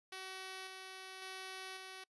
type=tone with tremolo; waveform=5% pulse; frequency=377.8 Hz; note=F#4; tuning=36 cents sharp; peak=-34 dBFS; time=0.12-2.04 s; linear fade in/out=5 ms; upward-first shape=square; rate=0.91 Hz; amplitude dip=30%; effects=noise-tail reverb RT60 0.1 s tail -25 dB re dry + resampled to 24000 Hz